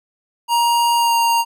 square tone with pitch glide, 942 to 931.7 Hz, A#5 to A#5, +18 to -1 cents, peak -14 dBFS, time 0.48-1.45 s, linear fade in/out 50 ms, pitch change -19 cents, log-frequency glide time 0.96-1.14 s, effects none

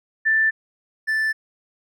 sine / triangle tone pair in turn, 1769 / 1759.9 Hz, A6 / A6, +9 / 0 cents, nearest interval unison, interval 9 cents, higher first, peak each -15 / -17 dBFS, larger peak first, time 0.25-0.51 / 1.07-1.33 s, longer neither, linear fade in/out 20 ms, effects none

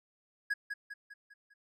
triangle tone with echo, 1661.2 Hz, G#6, in tune, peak -27 dBFS, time 0.5-0.54 s, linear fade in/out 10 ms, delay 200 ms, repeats 5, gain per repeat -6 dB, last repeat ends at 1.54 s, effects none

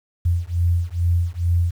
sine beating tone pair, 85.2 / 87.5 Hz, F2 / F2, -42 / +4 cents, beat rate 2.3 Hz, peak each -20 dBFS, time 0.25-1.71 s, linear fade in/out 10 ms, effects 8-bit

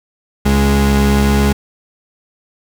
35% pulse tone pair together, 69.42 / 206.9 Hz, C#2 / G#3, +3 / -6 cents, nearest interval octave + perfect fifth, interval 1891 cents, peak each -11 dBFS, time 0.45-1.53 s, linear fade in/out 10 ms, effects none

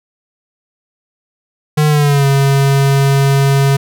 square tone with pitch glide, 151.4 to 138.03 Hz, D#3 to C#3, -47 to -7 cents, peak -9 dBFS, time 1.77-3.77 s, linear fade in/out 10 ms, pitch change -160 cents, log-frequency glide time 1.88-2.26 s, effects none

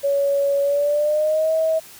sine tone with pitch glide, 561 to 640.7 Hz, C#5 to E5, +21 to -49 cents, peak -16 dBFS, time 0.03-1.8 s, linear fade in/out 20 ms, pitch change +230 cents, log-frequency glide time 0.62-1.53 s, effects white hiss -43 dBFS RMS until 1.99 s

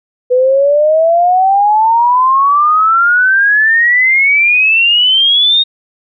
sine exponential sweep, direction up, 493.9 to 3731 Hz, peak -6 dBFS, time 0.3-5.64 s, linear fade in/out 20 ms, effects none

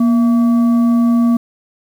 sine tone with frequency modulation, 237 Hz, A#3, 29 cents sharp, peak -9 dBFS, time 0-1.37 s, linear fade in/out 5 ms, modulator 906 Hz, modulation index 0.23, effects 7-bit

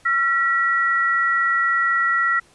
sine tone pair together, 1361 / 1924.7 Hz, F6 / B6, -45 / -45 cents, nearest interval tritone, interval 600 cents, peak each -19 dBFS, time 0.05-2.4 s, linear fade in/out 10 ms, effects pink hiss -54 dBFS RMS until 2.54 s + resampled to 24000 Hz

